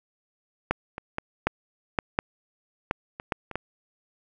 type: clicks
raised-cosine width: 0.5 ms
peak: -7 / -19 / -13 / -6 / -7 / -6 / -9 / -20 / -10 / -22 / -13 dBFS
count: 11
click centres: 0.71 / 0.981 / 1.184 / 1.47 / 1.988 / 2.189 / 2.911 / 3.199 / 3.322 / 3.513 / 3.556 s
effects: none